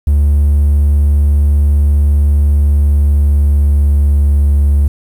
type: tone with pitch glide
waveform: triangle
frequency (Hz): 72.6 to 71.64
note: D2 to D2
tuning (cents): -19 to -42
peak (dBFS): -4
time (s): 0.07-4.88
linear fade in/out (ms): 5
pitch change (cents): -23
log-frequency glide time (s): 2.43-4.59
effects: tanh soft clip ceiling 0 dBFS + 7-bit